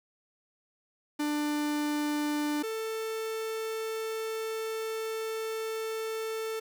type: tone pair in turn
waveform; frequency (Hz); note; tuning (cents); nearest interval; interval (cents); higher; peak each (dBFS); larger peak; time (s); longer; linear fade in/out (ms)
45% pulse; 296.7 / 443.6; D4 / A4; +18 / +14; perfect fifth; 696; second; -28 / -32; first; 1.19-2.63 / 2.63-6.6; second; 10
effects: 10-bit

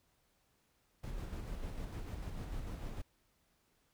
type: noise with tremolo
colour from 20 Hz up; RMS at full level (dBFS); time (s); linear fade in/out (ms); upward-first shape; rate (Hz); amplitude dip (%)
brown; -41; 1.03-3.02; 10; square; 6.7; 30
effects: pink hiss -75 dBFS RMS until 3.93 s

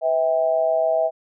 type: tone with amplitude modulation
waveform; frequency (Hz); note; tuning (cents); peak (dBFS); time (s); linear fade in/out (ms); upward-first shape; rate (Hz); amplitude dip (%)
sine; 648; E5; -30; -13; 0.01-1.11; 50; sine; 147; 80
effects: none

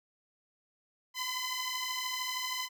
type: beating tone pair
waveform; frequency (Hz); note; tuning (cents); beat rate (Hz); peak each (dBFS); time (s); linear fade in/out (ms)
10% pulse; 1008 / 1021; B5 / C6; +35 / -43; 13; -29 / -27; 1.14-2.69; 50
effects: none

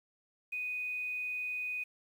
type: tone with quantisation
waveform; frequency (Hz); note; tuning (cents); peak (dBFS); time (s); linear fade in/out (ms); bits
sine; 2489; D#7; 0; -34; 0.52-1.84; 10; 10
effects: none

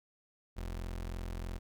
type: tone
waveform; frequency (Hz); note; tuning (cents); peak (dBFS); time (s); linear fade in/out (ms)
30% pulse; 43.14; F1; -20; -35; 0.56-1.59; 20
effects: none

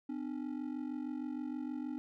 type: ring-modulated tone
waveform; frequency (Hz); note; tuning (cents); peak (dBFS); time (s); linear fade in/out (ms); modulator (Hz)
triangle; 277.2; C#4; 0; -32; 0.09-1.98; 0; 23.2
effects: none

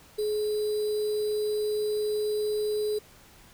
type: tone with sample-and-hold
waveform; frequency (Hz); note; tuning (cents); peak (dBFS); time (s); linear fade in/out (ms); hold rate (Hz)
sine; 422.7; G#4; +31; -25; 0.18-2.99; 10; 4410
effects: pink hiss -54 dBFS RMS until 3.53 s

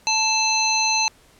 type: harmonic tone with a mistuned harmonic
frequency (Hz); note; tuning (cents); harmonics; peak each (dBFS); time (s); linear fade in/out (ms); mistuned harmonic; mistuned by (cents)
880; A5; 0; 1 / 3 / 5 / 7; -23 / -23 / -23 / -23; 0.07-1.08; 0; 5; -120
effects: pink hiss -54 dBFS RMS until 1.39 s + low-pass 12000 Hz 12 dB/octave

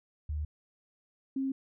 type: tone pair in turn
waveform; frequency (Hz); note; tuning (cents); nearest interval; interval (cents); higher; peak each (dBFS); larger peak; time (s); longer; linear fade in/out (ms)
sine; 75.3 / 268.3; D2 / C4; +44 / +44; octave + minor seventh; 2200; second; -31 / -29; second; 0.29-0.45 / 1.36-1.52; neither; 5
effects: none

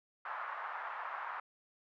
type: band-pass noise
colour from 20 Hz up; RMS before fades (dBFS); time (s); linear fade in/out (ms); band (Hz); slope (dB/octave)
white; -42; 0.25-1.4; 5; 850 to 1400; 24
effects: none

